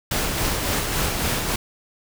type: noise with tremolo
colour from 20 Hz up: pink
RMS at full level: -22 dBFS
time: 0.11-1.56 s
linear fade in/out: 5 ms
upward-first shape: sine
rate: 3.6 Hz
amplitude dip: 35%
effects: none